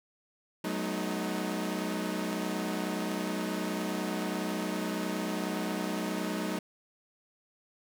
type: chord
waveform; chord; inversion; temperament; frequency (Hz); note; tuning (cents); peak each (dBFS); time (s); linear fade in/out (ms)
sawtooth; B dominant seventh; second; equal with one note detuned; 185 / 214.6 / 246.9 / 311.1; F#3 / A3 / B3 / D#4; 0 / -43 / 0 / 0; -32 / -32 / -37 / -32; 0.64-6.59; 5
effects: none